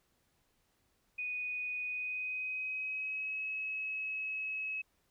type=tone with pitch glide; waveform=sine; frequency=2482 to 2570 Hz; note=D#7 to E7; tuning=-5 to -45 cents; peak=-35 dBFS; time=1.18-4.82 s; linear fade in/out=10 ms; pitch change=+60 cents; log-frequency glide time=1.84-3.45 s; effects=pink hiss -75 dBFS RMS until 5.1 s